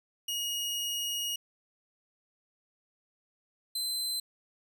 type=tone pair in turn; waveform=sawtooth; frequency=2878 / 4070 Hz; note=F#7 / C8; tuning=-49 / -49 cents; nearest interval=tritone; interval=600 cents; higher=second; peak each=-28 dBFS; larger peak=neither; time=0.28-1.36 / 3.75-4.2 s; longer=first; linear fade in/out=5 ms; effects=none